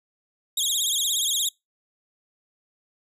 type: tone with vibrato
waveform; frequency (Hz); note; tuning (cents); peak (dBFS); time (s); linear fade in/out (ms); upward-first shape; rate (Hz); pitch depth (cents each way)
20% pulse; 3520; A7; 0; -16; 0.57-1.49; 5; sine; 17; 160
effects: noise-tail reverb RT60 0.2 s tail -26 dB re dry